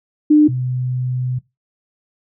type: tone pair in turn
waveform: sine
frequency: 301 / 126.55 Hz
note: D4 / B2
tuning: +43 / +43 cents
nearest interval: octave + minor third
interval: 1500 cents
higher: first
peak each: -6 / -18 dBFS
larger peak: first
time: 0.3-0.48 / 0.48-1.39 s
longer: second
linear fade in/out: 10 ms
effects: noise-tail reverb RT60 0.2 s tail -18 dB re dry